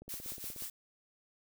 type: click train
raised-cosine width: 2 ms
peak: -37 dBFS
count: 11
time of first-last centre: 0.02-0.622 s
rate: 16.6 Hz
type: noise with tremolo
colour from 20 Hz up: blue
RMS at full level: -40 dBFS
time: 0.09-0.7 s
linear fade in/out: 2 ms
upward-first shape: triangle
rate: 6 Hz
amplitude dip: 75%
effects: none